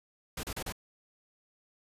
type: noise bursts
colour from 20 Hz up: pink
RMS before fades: -37 dBFS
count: 4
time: 0.37-0.724 s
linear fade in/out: 5 ms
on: 63 ms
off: 34 ms
effects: resampled to 32000 Hz